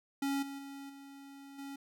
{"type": "tone with level steps", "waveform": "square", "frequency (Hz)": 277.2, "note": "C#4", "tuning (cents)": 0, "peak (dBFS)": [-32, -42, -45, -50, -43], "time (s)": [0.22, 1.76], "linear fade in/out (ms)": 5, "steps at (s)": [0.42, 0.58, 0.89, 1.58], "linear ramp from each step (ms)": 10, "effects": []}